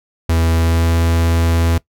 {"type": "tone with pitch glide", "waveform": "45% pulse", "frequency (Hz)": [82.41, 83.32], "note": ["E2", "E2"], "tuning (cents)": [0, 19], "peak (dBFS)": -12, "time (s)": [0.29, 1.78], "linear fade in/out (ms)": 5, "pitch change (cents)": 19, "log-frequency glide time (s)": [0.54, 0.93], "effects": ["noise-tail reverb RT60 0.1 s tail -20 dB re dry"]}